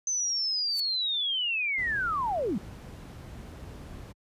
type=linear sweep; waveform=sine; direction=down; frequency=6200 to 164.81 Hz; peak=-26 dBFS; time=0.07-2.58 s; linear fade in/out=2 ms
type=noise with exponential growth; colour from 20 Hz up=violet; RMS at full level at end=-33 dBFS; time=0.66-0.8 s; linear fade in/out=1 ms; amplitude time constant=30 ms
type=noise; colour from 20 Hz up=brown; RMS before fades=-39 dBFS; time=1.77-4.13 s; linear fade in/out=20 ms
effects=high-pass 60 Hz 12 dB/octave + resampled to 32000 Hz

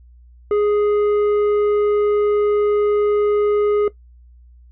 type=tone with tanh clipping; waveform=sine; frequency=415.3 Hz; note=G#4; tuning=in tune; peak=-15 dBFS; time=0.51-3.88 s; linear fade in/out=2 ms; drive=7 dB; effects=noise-tail reverb RT60 0.1 s tail -17 dB re dry + added 60 Hz sine -43 dBFS peak until 4.71 s

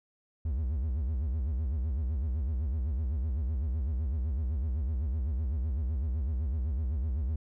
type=tone with vibrato; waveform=triangle; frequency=70 Hz; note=C#2; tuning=18 cents sharp; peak=-26 dBFS; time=0.45-7.36 s; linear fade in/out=5 ms; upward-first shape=sine; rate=7.9 Hz; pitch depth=270 cents each way; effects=none

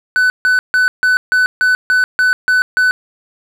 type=tone bursts; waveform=triangle; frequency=1500 Hz; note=F#6; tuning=23 cents sharp; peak=-7 dBFS; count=10; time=0.16-2.91 s; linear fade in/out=0 ms; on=140 ms; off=150 ms; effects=none

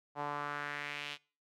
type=tone with band-pass filter sweep; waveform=sawtooth; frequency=145.6 Hz; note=D3; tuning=15 cents flat; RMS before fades=-40 dBFS; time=0.15-1.18 s; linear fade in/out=50 ms; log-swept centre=840 to 3200 Hz; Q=2.4; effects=noise-tail reverb RT60 0.4 s tail -24 dB re dry

